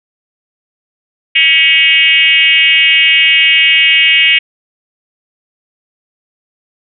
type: tone with frequency modulation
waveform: sine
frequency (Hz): 2542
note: D#7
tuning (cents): +36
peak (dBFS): -5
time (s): 1.35-4.39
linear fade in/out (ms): 10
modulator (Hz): 302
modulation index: 1.7
effects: none